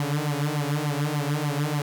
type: tone with flanger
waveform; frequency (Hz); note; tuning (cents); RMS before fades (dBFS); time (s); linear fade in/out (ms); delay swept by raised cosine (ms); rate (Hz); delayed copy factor
sawtooth; 146.83; D3; 0; -26; 0-1.82; 2; 0.94 to 6.24; 3.4; +0.9
effects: none